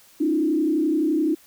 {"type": "tone with frequency modulation", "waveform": "sine", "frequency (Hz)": 311, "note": "D#4", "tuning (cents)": -1, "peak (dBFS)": -18, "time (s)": [0.2, 1.35], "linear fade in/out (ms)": 10, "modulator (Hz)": 31.7, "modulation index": 1, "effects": ["white hiss -53 dBFS RMS until 1.46 s"]}